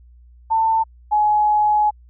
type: tone pair in turn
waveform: sine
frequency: 893 / 842.9 Hz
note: A5 / G#5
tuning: +25 / +25 cents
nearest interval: minor second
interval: 100 cents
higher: first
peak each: -14 / -13 dBFS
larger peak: second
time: 0.5-0.84 / 1.11-1.91 s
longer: second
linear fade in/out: 20 ms
effects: added 60 Hz sine -44 dBFS peak until 2.09 s